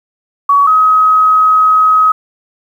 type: tone pair in turn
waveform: sine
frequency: 1129 / 1268.6 Hz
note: C#6 / D#6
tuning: +31 / +33 cents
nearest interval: major second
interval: 202 cents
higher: second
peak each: -5 dBFS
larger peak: neither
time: 0.49-0.67 / 0.67-2.12 s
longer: second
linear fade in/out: 5 ms
effects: 7-bit